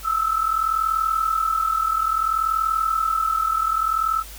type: tone pair together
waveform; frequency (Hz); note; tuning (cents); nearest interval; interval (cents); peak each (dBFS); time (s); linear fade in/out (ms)
sine; 1281.4 / 1322; E6 / E6; -49 / +5; minor second; 54; -24 / -20; 0.03-4.24; 50
effects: added 50 Hz sine -39 dBFS peak until 4.38 s + white hiss -41 dBFS RMS until 4.38 s